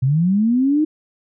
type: linear sweep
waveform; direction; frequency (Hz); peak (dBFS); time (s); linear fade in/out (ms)
sine; up; 123.47 to 314.9; -13; 0.02-0.85; 10
effects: none